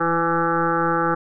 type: tone with frequency modulation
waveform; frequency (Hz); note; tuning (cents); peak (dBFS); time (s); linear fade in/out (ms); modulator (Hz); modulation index
sine; 838; G#5; +15; -17; 0-1.15; 10; 168; 3.9
effects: none